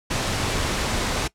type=noise; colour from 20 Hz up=pink; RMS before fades=-24 dBFS; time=0.1-1.28 s; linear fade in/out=10 ms; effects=noise-tail reverb RT60 0.1 s tail -21 dB re dry + low-pass 8000 Hz 12 dB/octave